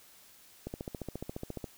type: click train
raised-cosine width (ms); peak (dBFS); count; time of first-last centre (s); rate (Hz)
2; -24; 15; 0.67-1.642; 14.4
effects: white hiss -58 dBFS RMS until 1.77 s